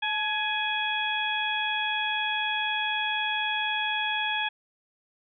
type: harmonic tone with a mistuned harmonic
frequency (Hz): 836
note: G#5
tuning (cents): +11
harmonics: 1 / 2 / 3 / 4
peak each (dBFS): -31 / -31 / -31 / -31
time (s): 0.02-4.49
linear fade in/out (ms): 10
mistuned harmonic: 1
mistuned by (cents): +53
effects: none